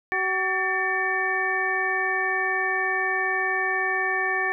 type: harmonic tone with a mistuned harmonic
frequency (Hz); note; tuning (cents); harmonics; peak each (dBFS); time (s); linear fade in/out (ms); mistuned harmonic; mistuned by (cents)
378.5; F#4; +39; 1 / 2 / 3 / 5 / 6; -31 / -30 / -32 / -24 / -31; 0.12-4.52; 0; 5; -99
effects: none